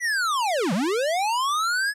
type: linear two-way sweep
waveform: square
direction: down then up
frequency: 2000 to 160 to 1716 Hz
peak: -22 dBFS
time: 0-1.94 s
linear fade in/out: 50 ms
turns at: 0.73 s
effects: low-pass 10000 Hz 12 dB/octave